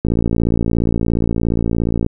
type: click train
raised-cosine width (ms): 3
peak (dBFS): -4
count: 116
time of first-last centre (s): 0.05-2.064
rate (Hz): 57.1
effects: none